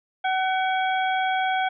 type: harmonic tone with a mistuned harmonic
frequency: 754 Hz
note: F#5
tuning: 32 cents sharp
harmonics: 1 / 2 / 3 / 4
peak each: -22 / -28 / -32 / -34 dBFS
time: 0.24-1.69 s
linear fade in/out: 10 ms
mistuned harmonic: 4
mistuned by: +150 cents
effects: none